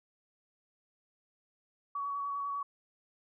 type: tone with vibrato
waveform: sine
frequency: 1129 Hz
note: C#6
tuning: 31 cents sharp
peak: -33 dBFS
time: 1.95-2.63 s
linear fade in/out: 5 ms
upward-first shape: square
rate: 10 Hz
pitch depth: 14 cents each way
effects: none